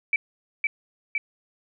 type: tone with echo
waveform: sine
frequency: 2309 Hz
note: D7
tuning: 30 cents flat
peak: -18 dBFS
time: 0.13-0.16 s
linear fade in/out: 2 ms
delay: 510 ms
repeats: 2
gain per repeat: -2 dB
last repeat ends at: 1.18 s
effects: none

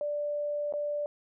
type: tone with dropouts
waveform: sine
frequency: 587.3 Hz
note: D5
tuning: in tune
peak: -29 dBFS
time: 0.01-1.06 s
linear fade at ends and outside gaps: 1 ms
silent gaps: 0.725-0.737 s
effects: none

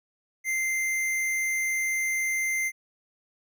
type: tone with hard clipping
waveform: sine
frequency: 2086 Hz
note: C7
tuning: 6 cents flat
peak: -26 dBFS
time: 0.44-2.72 s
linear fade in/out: 50 ms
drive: 17 dB
effects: none

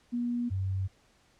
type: tone pair in turn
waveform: sine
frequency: 240.5 / 95.44 Hz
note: B3 / G2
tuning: -46 / -46 cents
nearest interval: octave + major third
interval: 1600 cents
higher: first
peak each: -28 dBFS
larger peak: neither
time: 0.12-0.5 / 0.5-0.88 s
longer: neither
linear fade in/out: 20 ms
effects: pink hiss -65 dBFS RMS until 1.39 s + low-pass 8000 Hz 12 dB/octave

